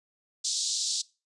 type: band-pass noise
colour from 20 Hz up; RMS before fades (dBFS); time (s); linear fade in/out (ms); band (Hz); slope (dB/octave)
pink; -30; 0.44-1.02; 10; 3800 to 8100; 48
effects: noise-tail reverb RT60 0.3 s tail -22 dB re dry + resampled to 24000 Hz